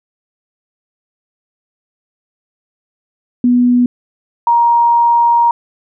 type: tone pair in turn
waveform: sine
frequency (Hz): 245.3 / 941.2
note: B3 / A#5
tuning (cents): -12 / +16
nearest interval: octave + major seventh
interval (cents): 2328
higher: second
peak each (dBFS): -7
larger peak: neither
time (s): 3.44-3.86 / 4.47-5.51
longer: second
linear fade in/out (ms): 2
effects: none